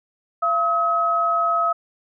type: tone pair together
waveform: sine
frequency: 681.3 / 1278 Hz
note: F5 / D#6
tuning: -43 / +46 cents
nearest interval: major seventh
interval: 1089 cents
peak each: -23 / -18 dBFS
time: 0.42-1.73 s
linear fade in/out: 10 ms
effects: none